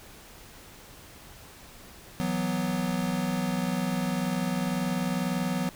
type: chord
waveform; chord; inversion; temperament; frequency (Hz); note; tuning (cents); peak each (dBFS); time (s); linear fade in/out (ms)
square; E suspended second; none; equal; 164.81 / 185 / 246.9; E3 / F#3 / B3; 0 / 0 / 0; -34 / -30 / -32; 2.2-5.69; 0
effects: pink hiss -49 dBFS RMS until 5.75 s